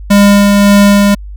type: tone with tremolo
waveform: square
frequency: 202.2 Hz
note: G#3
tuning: 46 cents flat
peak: -3 dBFS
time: 0.1-1.15 s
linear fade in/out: 10 ms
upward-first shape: sine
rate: 1.8 Hz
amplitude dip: 25%
effects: added 50 Hz sine -23 dBFS peak until 1.36 s